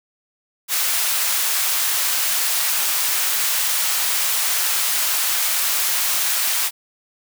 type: high-pass noise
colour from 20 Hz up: white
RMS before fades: -20 dBFS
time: 0.68-6.71 s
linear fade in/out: 50 ms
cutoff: 870 Hz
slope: 12 dB/octave
effects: none